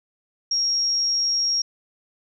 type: tone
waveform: sine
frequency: 5588 Hz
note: F8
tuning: in tune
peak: -19 dBFS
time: 0.51-1.62 s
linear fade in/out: 5 ms
effects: none